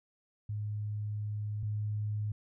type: tone pair in turn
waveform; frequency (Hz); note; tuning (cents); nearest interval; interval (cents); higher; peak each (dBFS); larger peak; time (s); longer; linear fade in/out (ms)
sine; 105 / 105.43; G#2 / G#2; +19 / +27; unison; 8; second; -33 / -31; second; 0.49-1.63 / 1.63-2.32; first; 5
effects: none